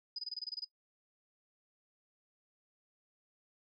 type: tone bursts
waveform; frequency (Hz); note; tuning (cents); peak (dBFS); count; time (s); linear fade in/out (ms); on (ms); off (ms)
sine; 4978; D#8; 0; -36; 10; 0.16-0.647; 5; 28; 23
effects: noise-tail reverb RT60 0.1 s tail -20 dB re dry